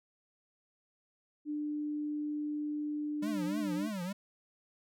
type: tone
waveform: sine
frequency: 298 Hz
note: D4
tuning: 25 cents sharp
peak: -33 dBFS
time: 1.45-3.9 s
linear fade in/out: 50 ms
type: tone with vibrato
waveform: square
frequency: 196 Hz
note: G3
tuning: in tune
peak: -36 dBFS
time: 3.22-4.13 s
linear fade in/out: 10 ms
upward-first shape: triangle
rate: 3.4 Hz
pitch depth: 240 cents each way
effects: none